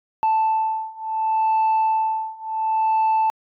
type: beating tone pair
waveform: sine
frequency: 880 / 880.7 Hz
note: A5 / A5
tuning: 0 / +1 cents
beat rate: 0.7 Hz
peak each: -20 / -19 dBFS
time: 0.23-3.3 s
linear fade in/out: 0 ms
effects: tanh soft clip ceiling -14 dBFS